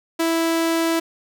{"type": "tone", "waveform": "sawtooth", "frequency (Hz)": 329.6, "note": "E4", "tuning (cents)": 0, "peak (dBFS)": -14, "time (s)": [0.19, 1], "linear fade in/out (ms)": 10, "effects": []}